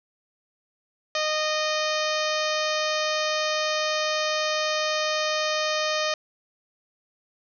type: harmonic tone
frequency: 616 Hz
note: D#5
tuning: 17 cents flat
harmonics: 1 / 2 / 3 / 4 / 5 / 6 / 7 / 8 / 9 / 10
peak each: -27 / -30 / -32 / -33 / -34 / -35 / -35 / -36 / -37 / -37 dBFS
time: 1.15-6.14 s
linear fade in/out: 2 ms
effects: none